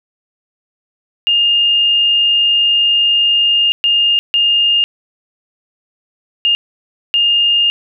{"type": "tone bursts at uneven times", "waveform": "sine", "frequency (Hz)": 2825, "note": "F7", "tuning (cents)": 19, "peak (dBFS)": -9, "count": 5, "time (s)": [[1.27, 3.72], [3.84, 4.19], [4.34, 4.84], [6.45, 6.55], [7.14, 7.7]], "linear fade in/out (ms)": 0, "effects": []}